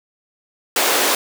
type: high-pass noise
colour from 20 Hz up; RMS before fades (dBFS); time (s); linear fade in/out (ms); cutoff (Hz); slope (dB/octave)
pink; -17; 0.76-1.15; 2; 340; 24
effects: none